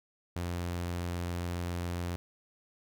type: tone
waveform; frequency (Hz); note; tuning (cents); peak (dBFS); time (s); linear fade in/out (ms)
sawtooth; 87.31; F2; 0; -29; 0.36-2.16; 0
effects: none